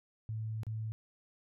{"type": "tone with dropouts", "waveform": "sine", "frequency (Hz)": 110, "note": "A2", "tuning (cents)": 0, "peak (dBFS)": -35, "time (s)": [0.29, 0.92], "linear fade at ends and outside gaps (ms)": 0, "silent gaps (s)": [0.633, 0.667], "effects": []}